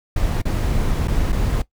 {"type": "noise with dropouts", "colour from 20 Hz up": "brown", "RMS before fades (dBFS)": -19, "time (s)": [0.16, 1.62], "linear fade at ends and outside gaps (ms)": 5, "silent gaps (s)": [[0.418, 0.453], [1.075, 1.08], [1.322, 1.326]], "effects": ["noise-tail reverb RT60 0.1 s tail -17 dB re dry"]}